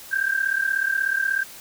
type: tone pair together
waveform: sine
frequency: 1563.5 / 1600 Hz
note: G6 / G6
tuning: -5 / +35 cents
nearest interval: unison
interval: 40 cents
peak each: -23 dBFS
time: 0.11-1.44 s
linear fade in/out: 20 ms
effects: white hiss -42 dBFS RMS until 1.6 s